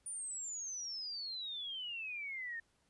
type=exponential sweep; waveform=sine; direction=down; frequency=9470 to 1803 Hz; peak=-40 dBFS; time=0.06-2.6 s; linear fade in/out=5 ms; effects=pink hiss -75 dBFS RMS until 2.89 s + resampled to 24000 Hz